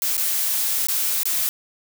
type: noise with dropouts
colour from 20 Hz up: blue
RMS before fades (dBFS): -22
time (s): 0.02-1.49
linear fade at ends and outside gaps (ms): 0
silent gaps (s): 0.168-0.178 / 0.87-0.885 / 1.232-1.255
effects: none